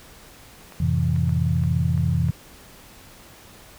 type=clicks; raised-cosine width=0.5 ms; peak=-27 dBFS; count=6; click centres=0.723 / 1.162 / 1.293 / 1.637 / 1.977 / 2.286 s
type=chord; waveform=sine; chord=F major seventh; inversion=none; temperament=equal; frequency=87.31 / 110 / 130.81 / 164.81 Hz; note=F2 / A2 / C3 / E3; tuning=0 / 0 / 0 / 0 cents; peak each=-23 / -29 / -23 / -23 dBFS; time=0.8-2.31 s; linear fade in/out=5 ms
effects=pink hiss -47 dBFS RMS until 3.78 s